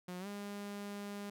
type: tone with pitch glide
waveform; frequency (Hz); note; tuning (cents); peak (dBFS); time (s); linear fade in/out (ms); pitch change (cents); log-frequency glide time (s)
sawtooth; 179.9 to 203.1; F#3 to G#3; -48 to -38; -38; 0.08-1.3; 5; +210; 0.19-0.27
effects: none